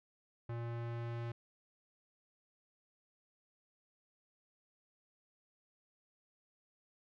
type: tone with low-pass filter sweep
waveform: square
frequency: 117.5 Hz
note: A#2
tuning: 14 cents sharp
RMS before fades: -41 dBFS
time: 0.49-1.32 s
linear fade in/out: 5 ms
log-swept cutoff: 1700 to 2800 Hz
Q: 0.77
effects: none